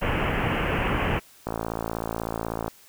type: low-pass noise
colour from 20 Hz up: pink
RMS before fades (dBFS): -25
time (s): 0.01-1.2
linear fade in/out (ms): 20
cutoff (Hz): 3000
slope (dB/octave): 96
type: click train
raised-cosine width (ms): 1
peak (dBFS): -14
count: 69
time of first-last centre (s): 1.47-2.68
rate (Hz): 56.2
effects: white hiss -53 dBFS RMS until 2.88 s